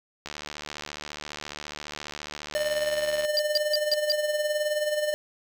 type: click train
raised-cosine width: 0.2 ms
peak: -18 dBFS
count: 224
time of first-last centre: 0.26-3.249 s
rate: 74.6 Hz
type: tone with tremolo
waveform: square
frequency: 600 Hz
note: D5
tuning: 37 cents sharp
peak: -23 dBFS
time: 2.55-5.14 s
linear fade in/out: 0 ms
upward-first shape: sine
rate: 19 Hz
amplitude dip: 55%
type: tone bursts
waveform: triangle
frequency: 4777 Hz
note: D8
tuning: 29 cents sharp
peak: -19 dBFS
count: 5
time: 3.37-4.12 s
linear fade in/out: 0 ms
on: 22 ms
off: 160 ms
effects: 8-bit